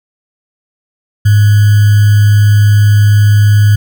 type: tone with sample-and-hold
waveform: sine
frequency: 103.83 Hz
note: G#2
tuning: in tune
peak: -3 dBFS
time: 1.25-3.76 s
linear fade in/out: 10 ms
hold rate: 1575 Hz
effects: none